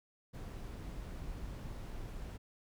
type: noise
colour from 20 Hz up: brown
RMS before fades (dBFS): -44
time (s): 0.33-2.38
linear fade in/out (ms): 20
effects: none